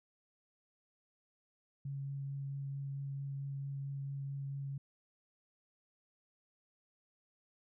sine tone with vibrato, 138.59 Hz, C#3, in tune, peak -38 dBFS, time 1.85-4.78 s, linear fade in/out 5 ms, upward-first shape triangle, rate 4.5 Hz, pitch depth 10 cents each way, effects none

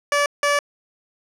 15% pulse tone bursts at uneven times, 577 Hz, D5, 31 cents flat, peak -10 dBFS, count 2, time 0.12-0.26 / 0.43-0.59 s, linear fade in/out 2 ms, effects low-pass 9000 Hz 12 dB/octave

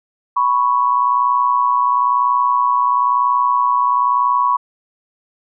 sine tone pair together, 987.7 / 1108.7 Hz, B5 / C#6, 0 / 0 cents, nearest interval major second, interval 200 cents, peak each -15 dBFS, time 0.36-4.57 s, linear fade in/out 10 ms, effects none

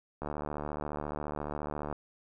click train, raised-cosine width 1 ms, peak -22 dBFS, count 128, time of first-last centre 0.22-1.927 s, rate 74.4 Hz, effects none

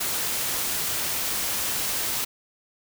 white noise, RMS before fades -27 dBFS, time 0-2.25 s, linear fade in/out 10 ms, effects none

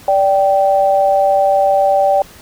sine tone pair together, 583.7 / 780 Hz, D5 / G5, -11 / -9 cents, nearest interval perfect fourth, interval 502 cents, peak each -12 dBFS, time 0.08-2.22 s, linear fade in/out 2 ms, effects pink hiss -40 dBFS RMS until 2.41 s

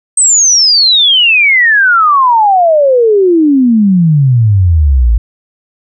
sine exponential sweep, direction down, 8380 to 52.9 Hz, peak -4 dBFS, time 0.17-5.18 s, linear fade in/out 5 ms, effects none

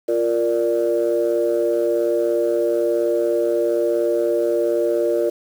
sine chord, Bb major, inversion second, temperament equal, 349.2 / 466.2 / 587.3 Hz, F4 / Bb4 / D5, 0 / 0 / 0 cents, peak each -20 dBFS, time 0.08-5.3 s, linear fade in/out 10 ms, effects tanh soft clip ceiling -9 dBFS + 7-bit

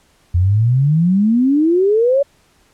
sine exponential sweep, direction up, 84.5 to 574 Hz, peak -10 dBFS, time 0.34-2.23 s, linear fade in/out 10 ms, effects pink hiss -55 dBFS RMS until 2.73 s + low-pass 11000 Hz 12 dB/octave

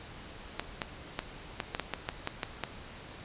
clicks, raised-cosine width 0.3 ms, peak -15 dBFS, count 11, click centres 0.596 / 0.818 / 1.191 / 1.602 / 1.749 / 1.797 / 1.937 / 2.089 / 2.274 / 2.432 / 2.637 s, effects pink hiss -47 dBFS RMS until 3.24 s + resampled to 8000 Hz

